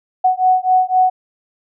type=beating tone pair; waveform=sine; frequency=740 / 743.9 Hz; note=F#5 / F#5; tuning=0 / +9 cents; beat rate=3.9 Hz; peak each=-14 dBFS; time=0.24-1.1 s; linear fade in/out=10 ms; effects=none